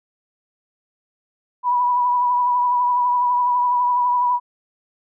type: tone with vibrato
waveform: sine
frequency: 981 Hz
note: B5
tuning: 12 cents flat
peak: -15 dBFS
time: 1.63-4.4 s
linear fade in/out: 50 ms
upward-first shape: triangle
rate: 12 Hz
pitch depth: 34 cents each way
effects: none